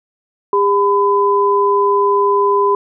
sine tone pair together, 402.9 / 1006 Hz, G4 / B5, +48 / +32 cents, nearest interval octave + major third, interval 1584 cents, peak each -13 dBFS, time 0.53-2.75 s, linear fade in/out 2 ms, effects none

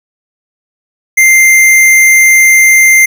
square tone, 2093 Hz, C7, in tune, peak -3 dBFS, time 1.17-3.06 s, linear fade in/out 10 ms, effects none

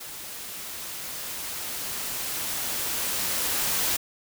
white noise with level ramp, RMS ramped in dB -39 to -25 dBFS, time 0-3.97 s, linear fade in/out 10 ms, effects none

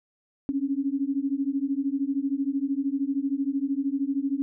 sine beating tone pair, 269.7 / 282.7 Hz, C#4 / C#4, -47 / +34 cents, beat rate 13 Hz, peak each -27 dBFS, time 0.49-4.42 s, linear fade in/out 0 ms, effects none

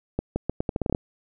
accelerating click train, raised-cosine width 2 ms, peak -11 dBFS, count 11, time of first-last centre 0.19-0.949 s, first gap 170 ms, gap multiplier 0.8, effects none

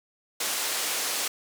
white band-pass noise, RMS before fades -29 dBFS, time 0.4-1.28 s, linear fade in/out 5 ms, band 350 to 10000 Hz, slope 12 dB/octave, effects none

